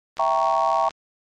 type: click train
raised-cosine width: 0.2 ms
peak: -20 dBFS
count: 55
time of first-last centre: 0.17-0.908 s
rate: 73.2 Hz
type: chord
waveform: sine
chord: E diminished seventh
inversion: none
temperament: equal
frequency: 659.3 / 784 / 932.3 / 1108.7 Hz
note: E5 / G5 / Bb5 / Db6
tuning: 0 / 0 / 0 / 0 cents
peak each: -23 dBFS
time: 0.19-0.89 s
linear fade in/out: 5 ms
effects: MP3 64 kbps